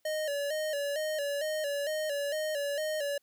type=tone with vibrato; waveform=square; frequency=594 Hz; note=D5; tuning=20 cents sharp; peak=-31 dBFS; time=0.05-3.18 s; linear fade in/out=5 ms; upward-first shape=square; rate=2.2 Hz; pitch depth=71 cents each way; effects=white hiss -75 dBFS RMS until 3.22 s